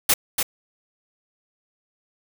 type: noise with echo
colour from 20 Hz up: white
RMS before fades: -17 dBFS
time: 0.09-0.14 s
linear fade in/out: 5 ms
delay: 290 ms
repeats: 1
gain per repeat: -5 dB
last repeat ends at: 0.43 s
effects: none